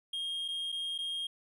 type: tone with dropouts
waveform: triangle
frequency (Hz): 3235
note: G#7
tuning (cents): -46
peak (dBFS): -32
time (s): 0.13-1.27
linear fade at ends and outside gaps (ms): 5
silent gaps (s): 0.481-0.484 / 0.72-0.724 / 0.98-0.986
effects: none